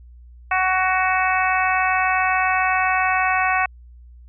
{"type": "harmonic tone", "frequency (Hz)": 372.7, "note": "F#4", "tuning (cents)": 13, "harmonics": [2, 3, 4, 5, 6, 7], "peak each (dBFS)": [-21, -23, -24, -25, -26, -26], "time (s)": [0.51, 3.66], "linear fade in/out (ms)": 5, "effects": ["added 60 Hz sine -41 dBFS peak until 4.28 s"]}